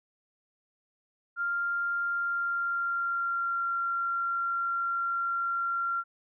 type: tone with pitch glide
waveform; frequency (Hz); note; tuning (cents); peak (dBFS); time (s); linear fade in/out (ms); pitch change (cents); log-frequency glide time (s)
sine; 1395 to 1376.6; F6 to F6; -2 to -25; -27; 1.36-6.04; 50; -23; 2.04-3.7
effects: none